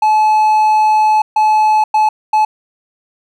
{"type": "tone bursts at uneven times", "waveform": "triangle", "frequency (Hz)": 860, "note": "A5", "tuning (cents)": -40, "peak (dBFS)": -6, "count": 4, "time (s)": [[0.02, 1.22], [1.36, 1.84], [1.94, 2.09], [2.33, 2.45]], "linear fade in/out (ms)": 5, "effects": []}